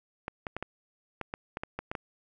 clicks, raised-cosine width 0.5 ms, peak -19 dBFS, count 11, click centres 0.281 / 0.468 / 0.566 / 0.626 / 1.213 / 1.339 / 1.571 / 1.635 / 1.79 / 1.915 / 1.952 s, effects none

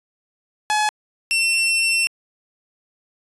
sawtooth tone pair in turn, 849 / 2702 Hz, G#5 / E7, +38 / +42 cents, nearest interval octave + minor sixth, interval 2004 cents, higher second, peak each -13 dBFS, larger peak neither, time 0.7-0.89 / 1.31-2.07 s, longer second, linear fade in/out 0 ms, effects resampled to 24000 Hz

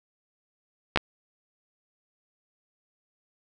clicks, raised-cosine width 0.3 ms, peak -5 dBFS, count 2, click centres 0.96 / 0.974 s, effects none

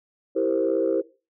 sine chord, C dominant seventh, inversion first, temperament equal, 329.6 / 392 / 466.2 / 523.3 Hz, E4 / G4 / Bb4 / C5, 0 / 0 / 0 / 0 cents, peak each -25 dBFS, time 0.35-1.02 s, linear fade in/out 20 ms, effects noise-tail reverb RT60 0.3 s tail -18 dB re dry + tanh soft clip ceiling -12 dBFS

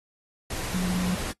sine tone in noise, 181.1 Hz, F#3, 37 cents flat, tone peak -24 dBFS, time 0.74-1.15 s, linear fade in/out 5 ms, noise pink, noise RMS -33 dBFS, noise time 0.5-1.32 s, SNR +6 dB, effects noise-tail reverb RT60 0.1 s tail -19 dB re dry + AAC 32 kbps

